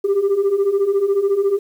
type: beating tone pair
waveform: sine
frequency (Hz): 386.9 / 400.9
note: G4 / G4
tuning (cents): -23 / +39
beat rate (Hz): 14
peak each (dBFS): -18 / -14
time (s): 0.04-1.59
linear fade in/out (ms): 10
effects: tanh soft clip ceiling -11 dBFS + 8-bit